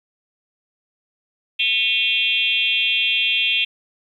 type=tone with frequency modulation; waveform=sine; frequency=2952 Hz; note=F#7; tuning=5 cents flat; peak=-16 dBFS; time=1.59-3.65 s; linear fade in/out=10 ms; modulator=245 Hz; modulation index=2.2; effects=9-bit